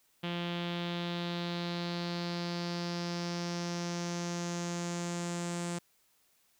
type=tone with low-pass filter sweep; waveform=sawtooth; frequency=173.1 Hz; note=F3; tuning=15 cents flat; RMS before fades=-36 dBFS; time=0.23-5.79 s; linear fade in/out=10 ms; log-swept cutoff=3200 to 8000 Hz; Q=3.9; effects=white hiss -70 dBFS RMS until 6.59 s